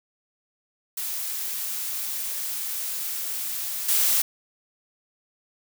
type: noise with level steps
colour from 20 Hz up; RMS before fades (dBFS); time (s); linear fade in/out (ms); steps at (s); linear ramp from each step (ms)
blue; -30 / -21; 0.97-4.22; 5; 3.88; 10
effects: none